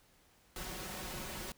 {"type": "noise with comb filter", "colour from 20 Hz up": "pink", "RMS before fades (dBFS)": -43, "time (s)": [0.56, 1.52], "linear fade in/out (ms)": 2, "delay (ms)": 5.4, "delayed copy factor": 0.6, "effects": ["pink hiss -67 dBFS RMS until 1.57 s"]}